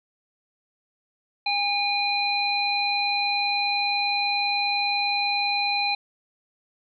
harmonic tone, 813 Hz, G#5, 37 cents flat, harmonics 1 / 3 / 5, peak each -26 / -26 / -26 dBFS, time 1.46-5.95 s, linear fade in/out 5 ms, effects none

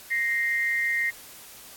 sine tone pair together, 1866.9 / 2093 Hz, A#6 / C7, +2 / 0 cents, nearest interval major second, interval 198 cents, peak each -25 / -26 dBFS, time 0.1-1.11 s, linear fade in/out 20 ms, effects white hiss -46 dBFS RMS until 1.76 s + AAC 64 kbps

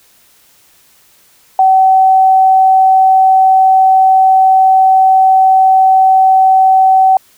sine tone, 761 Hz, F#5, 48 cents sharp, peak -4 dBFS, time 1.59-7.17 s, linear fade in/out 2 ms, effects white hiss -48 dBFS RMS until 7.37 s

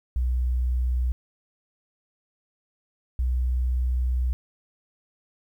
sine tone pair in turn, 62 / 62.4 Hz, B1 / B1, +7 / +19 cents, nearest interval unison, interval 12 cents, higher second, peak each -21 / -21 dBFS, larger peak neither, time 0.16-1.12 / 3.19-4.33 s, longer second, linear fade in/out 0 ms, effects 10-bit

